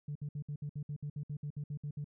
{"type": "tone bursts", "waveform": "sine", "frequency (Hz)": 146.2, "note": "D3", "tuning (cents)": -7, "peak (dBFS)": -35, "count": 15, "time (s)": [0.08, 2.044], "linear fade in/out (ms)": 5, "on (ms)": 74, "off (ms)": 61, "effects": ["tanh soft clip ceiling -33 dBFS"]}